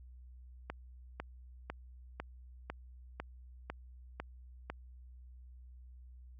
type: click train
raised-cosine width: 0.5 ms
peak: -24 dBFS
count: 9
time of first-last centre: 0.7-4.7 s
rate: 2 Hz
effects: added 62 Hz sine -51 dBFS peak until 6.39 s